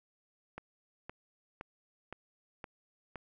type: click train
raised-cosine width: 0.5 ms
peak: -27 dBFS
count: 6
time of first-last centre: 0.58-3.157 s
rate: 1.94 Hz
effects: none